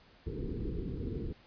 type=low-pass noise; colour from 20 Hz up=pink; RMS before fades=-37 dBFS; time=0.26-1.33 s; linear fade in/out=10 ms; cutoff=470 Hz; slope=96 dB/octave; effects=pink hiss -61 dBFS RMS until 1.46 s + resampled to 11025 Hz